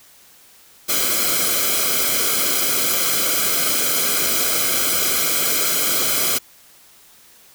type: noise with comb filter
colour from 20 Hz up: white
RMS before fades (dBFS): -19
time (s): 0.88-6.39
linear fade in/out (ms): 20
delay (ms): 1.1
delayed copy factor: -0.85
effects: white hiss -49 dBFS RMS until 7.54 s